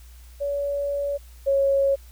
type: tone pair in turn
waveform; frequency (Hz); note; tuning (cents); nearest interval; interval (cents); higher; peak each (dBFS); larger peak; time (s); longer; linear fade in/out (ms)
sine; 568 / 550.9; C#5 / C#5; +42 / -11; minor second; 53; first; -23 / -17; second; 0.4-1.18 / 1.46-1.96; first; 20
effects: added 60 Hz sine -43 dBFS peak until 2.11 s + white hiss -55 dBFS RMS until 2.11 s